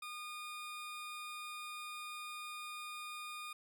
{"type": "tone", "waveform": "20% pulse", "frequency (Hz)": 1221, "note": "D#6", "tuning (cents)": -33, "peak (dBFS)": -39, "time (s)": [0.02, 3.53], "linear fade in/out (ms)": 5, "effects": []}